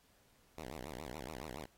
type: tone with vibrato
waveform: 5% pulse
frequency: 69.3 Hz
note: C#2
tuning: in tune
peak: -33 dBFS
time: 0.57-1.66 s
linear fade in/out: 10 ms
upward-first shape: sine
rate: 7.1 Hz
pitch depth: 290 cents each way
effects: pink hiss -70 dBFS RMS until 1.77 s + AAC 48 kbps